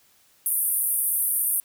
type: band-pass noise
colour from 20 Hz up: pink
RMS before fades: -24 dBFS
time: 0.46-1.6 s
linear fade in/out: 0 ms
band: 9200 to 15000 Hz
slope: 96 dB/octave
effects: white hiss -60 dBFS RMS until 1.64 s